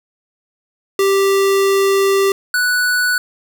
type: tone pair in turn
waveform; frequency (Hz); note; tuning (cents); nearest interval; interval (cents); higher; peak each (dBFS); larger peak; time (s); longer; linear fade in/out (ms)
square; 392 / 1480; G4 / F#6; 0 / 0; octave + major seventh; 2300; second; -12 / -14; first; 0.99-2.32 / 2.54-3.18; first; 2
effects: none